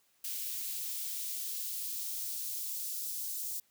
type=noise with high-pass filter sweep; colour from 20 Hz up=blue; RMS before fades=-38 dBFS; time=0.24-3.6 s; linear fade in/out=5 ms; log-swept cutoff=2600 to 5400 Hz; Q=0.93; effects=white hiss -71 dBFS RMS until 3.7 s + high-pass 60 Hz 12 dB/octave